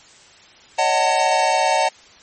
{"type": "chord", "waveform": "square", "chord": "D# half-diminished seventh", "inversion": "third", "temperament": "just", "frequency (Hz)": [560, 622.3, 746.7, 896], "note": ["C#5", "D#5", "F#5", "A5"], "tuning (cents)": [18, 0, 16, 31], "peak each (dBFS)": [-25, -23, -20, -20], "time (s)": [0.78, 1.89], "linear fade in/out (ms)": 10, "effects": ["white hiss -47 dBFS RMS until 2.22 s", "MP3 32 kbps"]}